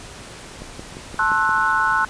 click train, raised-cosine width 2 ms, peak -20 dBFS, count 6, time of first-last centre 0.62-1.493 s, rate 5.73 Hz
sine chord, F# half-diminished seventh, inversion first, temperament equal with one note detuned, 880 / 1066 / 1318.5 / 1480 Hz, A5 / C6 / E6 / F#6, 0 / +32 / 0 / 0 cents, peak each -23 / -22 / -23 / -19 dBFS, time 1.19-2.05 s, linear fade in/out 2 ms
effects pink hiss -38 dBFS RMS until 2.09 s + resampled to 22050 Hz

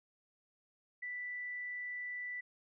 sine tone, 1975.5 Hz, B6, in tune, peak -39 dBFS, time 1.02-2.41 s, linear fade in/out 10 ms, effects none

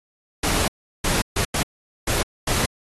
pink noise bursts at uneven times, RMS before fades -22 dBFS, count 6, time 0.43-0.68 / 1.04-1.22 / 1.36-1.45 / 1.54-1.63 / 2.07-2.23 / 2.47-2.66 s, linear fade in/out 5 ms, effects AAC 32 kbps

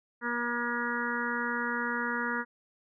harmonic tone, 239 Hz, A#3, 43 cents sharp, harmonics 1 / 2 / 4 / 5 / 6 / 7 / 8, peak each -36 / -39 / -37 / -39 / -34 / -36 / -39 dBFS, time 0.21-2.45 s, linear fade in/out 50 ms, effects none

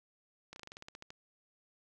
slowing click train, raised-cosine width 0.2 ms, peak -30 dBFS, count 12, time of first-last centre 0.53-1.104 s, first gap 31 ms, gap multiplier 1.1, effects none

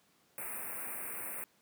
white band-stop noise, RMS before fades -41 dBFS, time 0.38-1.44 s, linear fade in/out 0 ms, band 2600 to 8400 Hz, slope 96 dB/octave, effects pink hiss -69 dBFS RMS until 1.61 s + high-pass 150 Hz 12 dB/octave

